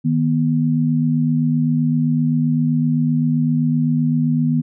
sine tone pair together, 155.56 / 243.3 Hz, D#3 / B3, 0 / -26 cents, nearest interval minor sixth, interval 774 cents, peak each -17 dBFS, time 0.04-4.62 s, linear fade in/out 20 ms, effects none

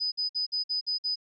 sine tone bursts, 4993 Hz, D#8, 5 cents sharp, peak -26 dBFS, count 7, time 0-1.158 s, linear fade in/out 20 ms, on 120 ms, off 53 ms, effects none

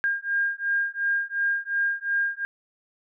sine beating tone pair, 1610 / 1612.8 Hz, G6 / G6, +46 / +49 cents, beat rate 2.8 Hz, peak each -26 dBFS, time 0.04-2.45 s, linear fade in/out 0 ms, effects none

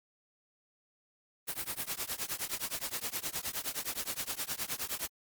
white noise with tremolo, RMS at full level -33 dBFS, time 1.47-5.08 s, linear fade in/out 20 ms, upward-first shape triangle, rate 9.6 Hz, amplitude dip 100%, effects Opus 32 kbps

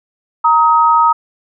sine tone pair together, 932 / 1264.1 Hz, A#5 / D#6, -1 / +27 cents, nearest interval perfect fourth, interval 528 cents, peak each -10 dBFS, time 0.44-1.13 s, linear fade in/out 10 ms, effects none

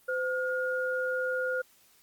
sine tone pair together, 512.2 / 1427 Hz, C5 / F6, -37 / +37 cents, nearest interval octave + tritone, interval 1774 cents, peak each -30 / -31 dBFS, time 0.08-1.62 s, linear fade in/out 10 ms, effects white hiss -62 dBFS RMS until 2.02 s + Opus 32 kbps

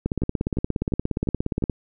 two click trains, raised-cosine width 3 ms, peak -10 / -13 dBFS, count 29 / 5, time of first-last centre 0.06-1.697 / 0.22-1.624 s, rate 17.1 / 2.85 Hz, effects none

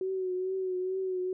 sine tone with vibrato, 372.9 Hz, F#4, 14 cents sharp, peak -29 dBFS, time 0.01-1.33 s, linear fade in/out 2 ms, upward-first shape triangle, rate 2.3 Hz, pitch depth 44 cents each way, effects none

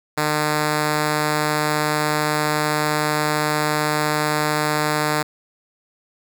5% pulse tone, 151.3 Hz, D#3, 48 cents flat, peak -7 dBFS, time 0.17-5.23 s, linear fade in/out 10 ms, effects none

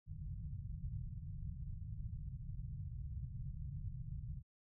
white low-pass noise, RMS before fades -45 dBFS, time 0.06-4.43 s, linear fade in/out 50 ms, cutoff 150 Hz, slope 48 dB/octave, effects none

